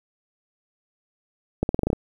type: accelerating click train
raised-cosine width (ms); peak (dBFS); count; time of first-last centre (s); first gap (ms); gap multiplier
2; -8; 8; 1.63-1.931; 61; 0.88
effects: 8-bit